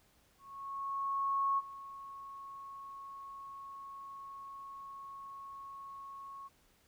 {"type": "tone with ADSR envelope", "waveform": "sine", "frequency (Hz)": 1100, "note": "C#6", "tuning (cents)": -14, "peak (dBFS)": -28, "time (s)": [0.38, 6.49], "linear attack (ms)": 1200, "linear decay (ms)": 31, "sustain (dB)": -17, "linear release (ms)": 26, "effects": ["pink hiss -69 dBFS RMS until 6.87 s"]}